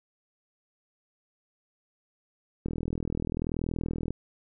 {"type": "click train", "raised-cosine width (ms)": 3, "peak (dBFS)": -18, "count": 60, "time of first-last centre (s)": [2.66, 4.106], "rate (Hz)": 40.8, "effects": []}